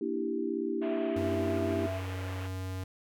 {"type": "chord", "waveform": "sine", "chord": "E half-diminished seventh", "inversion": "second", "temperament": "equal", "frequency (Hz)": [233.1, 293.7, 329.6, 392], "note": ["Bb3", "D4", "E4", "G4"], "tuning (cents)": [0, 0, 0, 0], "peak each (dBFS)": [-37, -36, -34, -34], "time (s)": [0.01, 1.87], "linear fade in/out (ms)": 5}
{"type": "band-pass noise", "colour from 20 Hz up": "pink", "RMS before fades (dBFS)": -46, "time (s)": [0.81, 2.48], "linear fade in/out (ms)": 20, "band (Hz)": [360, 3100], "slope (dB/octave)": 48}
{"type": "tone with pitch glide", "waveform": "sine", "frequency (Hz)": [657, 662.7], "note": ["E5", "E5"], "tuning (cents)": [-6, 9], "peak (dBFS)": -34, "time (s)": [0.81, 2.01], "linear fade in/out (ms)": 50, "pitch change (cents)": 15, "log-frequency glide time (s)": [1.1, 1.16]}
{"type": "tone", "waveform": "square", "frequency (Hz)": 93.5, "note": "F#2", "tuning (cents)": 19, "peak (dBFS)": -35, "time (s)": [1.16, 2.84], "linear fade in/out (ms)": 5}
{"effects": []}